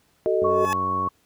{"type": "chord", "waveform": "sine", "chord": "D# diminished", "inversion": "first", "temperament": "equal with one note detuned", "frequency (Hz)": [377.3, 440, 622.3], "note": ["F#4", "A4", "D#5"], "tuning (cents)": [34, 0, 0], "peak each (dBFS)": -23, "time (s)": [0.26, 0.65], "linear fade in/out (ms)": 0}
{"type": "click train", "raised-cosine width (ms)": 2, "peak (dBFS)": -20, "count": 62, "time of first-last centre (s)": [0.42, 1.073], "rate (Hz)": 93.4}
{"type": "tone", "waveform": "sine", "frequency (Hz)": 1108.7, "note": "C#6", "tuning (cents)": 0, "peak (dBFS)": -22, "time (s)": [0.44, 1.09], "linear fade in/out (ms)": 10}
{"type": "tone with exponential growth", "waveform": "20% pulse", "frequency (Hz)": 858, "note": "A5", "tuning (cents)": -44, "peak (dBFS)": -18, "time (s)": [0.47, 0.73], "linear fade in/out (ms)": 0, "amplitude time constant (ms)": 56}
{"effects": ["pink hiss -63 dBFS RMS until 1.25 s", "high-pass 60 Hz 12 dB/octave"]}